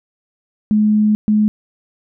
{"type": "tone bursts at uneven times", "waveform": "sine", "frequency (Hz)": 212.3, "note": "G#3", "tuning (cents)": 38, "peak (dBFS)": -10, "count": 2, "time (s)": [[0.71, 1.15], [1.28, 1.48]], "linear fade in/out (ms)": 0, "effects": []}